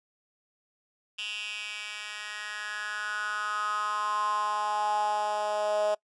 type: tone with high-pass filter sweep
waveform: 10% pulse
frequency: 209.8 Hz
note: G#3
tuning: 18 cents sharp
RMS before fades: -31 dBFS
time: 1.18-5.95 s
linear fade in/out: 10 ms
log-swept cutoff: 2800 to 610 Hz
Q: 6.4
effects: noise-tail reverb RT60 0.1 s tail -23 dB re dry + resampled to 22050 Hz